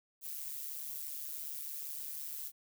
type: noise with amplitude modulation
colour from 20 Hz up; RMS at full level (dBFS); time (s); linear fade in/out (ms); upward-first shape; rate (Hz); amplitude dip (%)
violet; -39; 0.21-2.52; 50; sine; 146; 75
effects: none